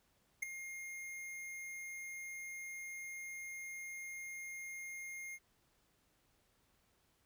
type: tone with ADSR envelope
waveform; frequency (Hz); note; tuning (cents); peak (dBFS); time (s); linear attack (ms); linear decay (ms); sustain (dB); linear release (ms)
square; 2129; C7; +30; -32; 0.42-5.39; 10; 6; -13; 49
effects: pink hiss -75 dBFS RMS until 7.25 s